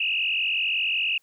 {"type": "tone with frequency modulation", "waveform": "sine", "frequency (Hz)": 2700, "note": "E7", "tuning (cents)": 41, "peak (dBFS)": -22, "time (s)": [0, 1.18], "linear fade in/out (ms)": 5, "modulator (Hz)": 45.4, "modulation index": 4, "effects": ["white hiss -67 dBFS RMS until 1.22 s"]}